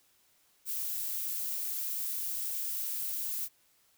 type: noise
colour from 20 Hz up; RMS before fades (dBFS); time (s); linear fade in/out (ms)
violet; -35; 0.65-3.49; 50
effects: white hiss -68 dBFS RMS until 3.97 s